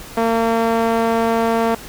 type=tone with band-pass filter; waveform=sawtooth; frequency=228.1 Hz; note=A#3; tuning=37 cents flat; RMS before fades=-17 dBFS; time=0.17-1.75 s; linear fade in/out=5 ms; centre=710 Hz; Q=0.98; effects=pink hiss -36 dBFS RMS until 1.88 s